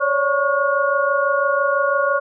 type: tone cluster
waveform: sine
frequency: 550 / 576 / 1108 / 1432 Hz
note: C#5 / D5 / C#6 / F6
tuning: -14 / -34 / -1 / +43 cents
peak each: -21 dBFS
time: 0-2.2 s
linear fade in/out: 20 ms
effects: none